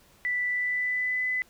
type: tone with pitch glide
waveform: sine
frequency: 1975.5 to 2008 Hz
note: B6 to B6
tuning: 0 to +28 cents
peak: -25 dBFS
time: 0.25-1.42 s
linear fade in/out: 0 ms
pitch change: +28 cents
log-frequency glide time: 0.46-1.26 s
effects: pink hiss -59 dBFS RMS until 1.49 s